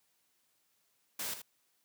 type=noise with echo; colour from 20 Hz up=white; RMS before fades=-38 dBFS; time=1.19-1.34 s; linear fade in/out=5 ms; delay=79 ms; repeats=1; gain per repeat=-9 dB; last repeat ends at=1.419 s; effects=white hiss -75 dBFS RMS until 1.84 s + high-pass 100 Hz 12 dB/octave